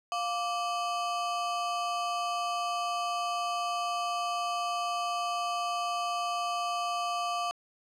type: ring-modulated tone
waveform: square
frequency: 935 Hz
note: A#5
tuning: 5 cents sharp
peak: -27 dBFS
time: 0.12-7.51 s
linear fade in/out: 0 ms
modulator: 233 Hz
effects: low-pass 7000 Hz 12 dB/octave